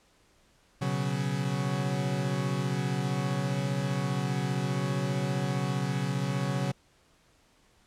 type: chord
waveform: 40% pulse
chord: B suspended second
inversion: none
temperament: equal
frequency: 123.47 / 138.59 / 185 Hz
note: B2 / C#3 / F#3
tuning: 0 / 0 / 0 cents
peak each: -34 / -29 / -32 dBFS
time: 0.81-6.72 s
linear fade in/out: 10 ms
effects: pink hiss -64 dBFS RMS until 7.86 s + low-pass 9000 Hz 12 dB/octave